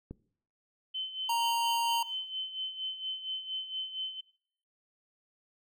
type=click; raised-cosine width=3 ms; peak=-28 dBFS; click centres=0.11 s
type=tone with tremolo; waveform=sine; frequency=3062 Hz; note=G7; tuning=41 cents flat; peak=-32 dBFS; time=0.94-4.21 s; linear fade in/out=10 ms; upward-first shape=sine; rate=4.3 Hz; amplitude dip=65%
type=tone; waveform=square; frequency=932.3 Hz; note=A#5; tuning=in tune; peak=-28 dBFS; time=1.29-2.03 s; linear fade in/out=5 ms
effects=noise-tail reverb RT60 0.6 s tail -20 dB re dry